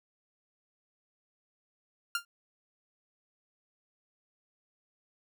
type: tone with exponential decay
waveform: sawtooth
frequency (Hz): 1396.9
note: F6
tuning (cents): 0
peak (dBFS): -22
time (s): 2.15-2.25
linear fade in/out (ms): 2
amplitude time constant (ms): 21
effects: none